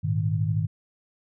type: chord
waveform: sine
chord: Ab suspended second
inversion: none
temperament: equal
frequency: 103.83 / 116.54 / 155.56 Hz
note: Ab2 / Bb2 / Eb3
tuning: 0 / 0 / 0 cents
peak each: -25 / -29 / -26 dBFS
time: 0.03-0.67 s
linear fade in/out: 20 ms
effects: none